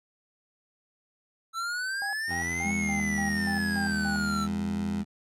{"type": "exponential two-way sweep", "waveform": "square", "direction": "up then down", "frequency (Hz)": [1318.5, 2217, 1318.5], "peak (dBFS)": -30, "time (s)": [1.53, 4.48], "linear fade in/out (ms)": 50, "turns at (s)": 2.74}
{"type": "tone bursts", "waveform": "sine", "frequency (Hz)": 794, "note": "G5", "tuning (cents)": 22, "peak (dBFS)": -34, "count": 8, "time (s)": [2.02, 4.16], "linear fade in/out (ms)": 0, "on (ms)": 110, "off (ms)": 180}
{"type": "tone with vibrato", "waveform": "15% pulse", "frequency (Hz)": 82, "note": "E2", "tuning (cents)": -9, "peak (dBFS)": -28, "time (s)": [2.27, 5.05], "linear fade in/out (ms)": 50, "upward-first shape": "square", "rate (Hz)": 0.91, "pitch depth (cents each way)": 62}
{"type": "tone", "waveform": "sine", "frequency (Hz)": 203.8, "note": "G#3", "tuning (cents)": -32, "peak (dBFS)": -28, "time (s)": [2.64, 5.04], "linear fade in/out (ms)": 20}
{"effects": ["low-pass 10000 Hz 12 dB/octave"]}